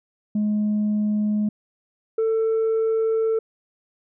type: tone pair in turn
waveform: sine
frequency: 210.4 / 445.8 Hz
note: G#3 / A4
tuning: +23 / +23 cents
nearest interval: octave + minor second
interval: 1300 cents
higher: second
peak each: -17 / -16 dBFS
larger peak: second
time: 0.35-1.49 / 2.18-3.39 s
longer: second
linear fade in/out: 5 ms
effects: tanh soft clip ceiling -17 dBFS